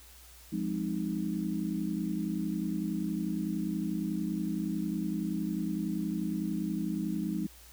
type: chord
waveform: sine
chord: F minor seventh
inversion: none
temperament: equal with one note detuned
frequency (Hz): 176.85 / 207.7 / 261.6 / 311.1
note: F3 / Ab3 / C4 / Eb4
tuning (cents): +22 / 0 / 0 / 0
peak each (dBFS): -35 / -34 / -40 / -35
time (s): 0.52-7.47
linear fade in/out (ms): 10
effects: added 60 Hz sine -55 dBFS peak until 7.72 s + white hiss -55 dBFS RMS until 7.72 s